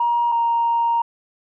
sine tone pair in turn, 947 / 932.9 Hz, A#5 / A#5, +27 / +1 cents, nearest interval unison, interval 26 cents, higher first, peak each -15 dBFS, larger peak neither, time 0-0.32 / 0.32-1.02 s, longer second, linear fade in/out 5 ms, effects tanh soft clip ceiling -11 dBFS

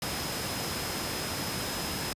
sine tone in noise, 5090 Hz, D#8, 39 cents sharp, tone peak -40 dBFS, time 0.02-2.13 s, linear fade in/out 2 ms, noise pink, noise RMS -33 dBFS, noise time 0.02-2.13 s, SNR -10 dB, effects high-pass 80 Hz 12 dB/octave + resampled to 32000 Hz

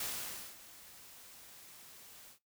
white noise with ADSR envelope, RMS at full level -38 dBFS, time 0-2.39 s, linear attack 4 ms, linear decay 550 ms, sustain -17 dB, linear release 100 ms, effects noise-tail reverb RT60 0.2 s tail -20 dB re dry

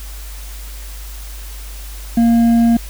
triangle tone with hard clipping, 232.6 Hz, A#3, 4 cents flat, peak -10 dBFS, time 2.17-2.77 s, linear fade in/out 5 ms, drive 8 dB, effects added 50 Hz sine -28 dBFS peak until 2.89 s + white hiss -37 dBFS RMS until 2.89 s

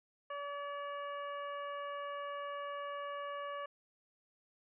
harmonic tone, 572 Hz, D5, 46 cents flat, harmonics 1 / 2 / 3 / 4 / 5, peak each -43 / -42 / -50 / -58 / -55 dBFS, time 0.3-3.66 s, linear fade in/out 5 ms, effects none

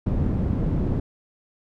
white low-pass noise, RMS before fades -23 dBFS, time 0.06-1 s, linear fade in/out 5 ms, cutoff 170 Hz, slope 12 dB/octave, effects none

